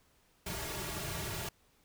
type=noise with comb filter; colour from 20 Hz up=pink; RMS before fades=-39 dBFS; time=0.46-1.49 s; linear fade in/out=5 ms; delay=3.9 ms; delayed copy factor=-1; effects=pink hiss -69 dBFS RMS until 1.84 s